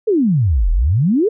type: exponential two-way sweep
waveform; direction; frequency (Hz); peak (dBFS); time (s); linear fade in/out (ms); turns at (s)
sine; down then up; 466.2 to 37.66 to 466.2; -11; 0.07-1.29; 10; 0.71
effects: none